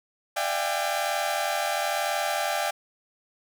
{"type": "tone cluster", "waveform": "sawtooth", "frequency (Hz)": [596, 679, 772, 813], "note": ["D5", "F5", "G5", "G#5"], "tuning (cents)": [25, -49, -27, -37], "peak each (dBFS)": -27, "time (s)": [0.36, 2.71], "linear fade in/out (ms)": 10, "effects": []}